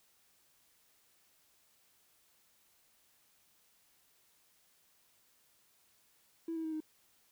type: tone with pitch steps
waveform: triangle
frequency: 329.6 / 323.4 / 317.3 / 311.3 Hz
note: E4 / E4 / D#4 / D#4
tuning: 0 / -33 / +34 / +1 cents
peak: -32 dBFS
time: 6.48-6.804 s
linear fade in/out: 5 ms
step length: 81 ms
effects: tanh soft clip ceiling -33 dBFS + white hiss -70 dBFS RMS until 7.31 s